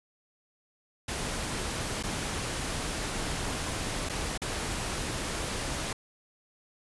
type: noise with dropouts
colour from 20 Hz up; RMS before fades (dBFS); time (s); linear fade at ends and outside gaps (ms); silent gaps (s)
pink; -33; 1.08-5.93; 5; 2.028-2.035 / 4.09-4.095 / 4.377-4.417
effects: resampled to 24000 Hz